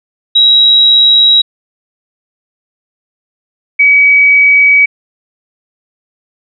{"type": "tone pair in turn", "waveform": "sine", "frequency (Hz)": [3854, 2272], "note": ["B7", "C#7"], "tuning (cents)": [-43, 42], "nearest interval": "major sixth", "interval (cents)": 915, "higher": "first", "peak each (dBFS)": -3, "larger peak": "neither", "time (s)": [[0.35, 1.42], [3.79, 4.86]], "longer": "neither", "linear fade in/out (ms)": 10, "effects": []}